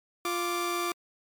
sawtooth tone pair together, 349.2 / 1174.6 Hz, F4 / D6, 0 / 0 cents, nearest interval octave + major sixth, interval 2100 cents, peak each -27 dBFS, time 0.25-0.92 s, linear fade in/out 2 ms, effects MP3 96 kbps

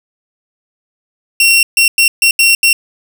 sawtooth tone bursts at uneven times, 2732 Hz, F7, 39 cents flat, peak -3 dBFS, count 6, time 1.4-1.63 / 1.77-1.88 / 1.98-2.08 / 2.22-2.31 / 2.39-2.55 / 2.63-2.73 s, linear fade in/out 2 ms, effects none

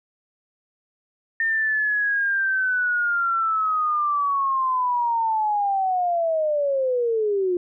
sine linear sweep, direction down, 1818 to 349.2 Hz, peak -19 dBFS, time 1.4-7.57 s, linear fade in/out 2 ms, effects none

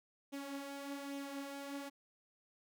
sawtooth tone with flanger, 279.4 Hz, C#4, 14 cents sharp, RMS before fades -45 dBFS, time 0.32-1.9 s, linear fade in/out 20 ms, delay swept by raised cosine 0.31 to 5.91 ms, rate 1.2 Hz, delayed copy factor +0.5, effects none

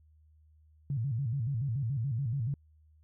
sine tone with vibrato, 125.9 Hz, B2, 34 cents sharp, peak -29 dBFS, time 0.9-2.54 s, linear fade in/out 2 ms, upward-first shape square, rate 7 Hz, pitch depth 190 cents each way, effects added 77 Hz sine -59 dBFS peak until 3.03 s

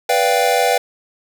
square chord, G dominant seventh, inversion first, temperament equal, 493.9 / 587.3 / 698.5 / 784 Hz, B4 / D5 / F5 / G5, 0 / 0 / 0 / 0 cents, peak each -19 / -22 / -19 / -19 dBFS, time 0.09-0.78 s, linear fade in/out 5 ms, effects none

